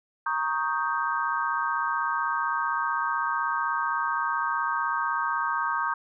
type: chord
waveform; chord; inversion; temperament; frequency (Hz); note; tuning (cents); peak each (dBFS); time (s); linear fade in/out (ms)
sine; Eb dominant seventh; second; equal; 932.3 / 1108.7 / 1244.5 / 1568; Bb5 / Db6 / Eb6 / G6; 0 / 0 / 0 / 0; -30; 0.26-5.94; 5
effects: none